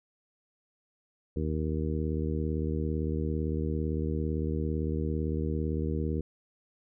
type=harmonic tone; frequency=77.78 Hz; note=D#2; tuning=in tune; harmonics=1 / 2 / 3 / 4 / 5 / 6; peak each=-31 / -34 / -36 / -37 / -38 / -39 dBFS; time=1.36-6.21 s; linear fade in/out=5 ms; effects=none